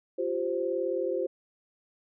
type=chord; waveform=sine; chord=F suspended second; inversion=none; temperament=equal with one note detuned; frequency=349.2 / 388.4 / 523.3 Hz; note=F4 / G4 / C5; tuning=0 / -16 / 0 cents; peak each=-32 / -32 / -30 dBFS; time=0.18-1.27 s; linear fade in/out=10 ms; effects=none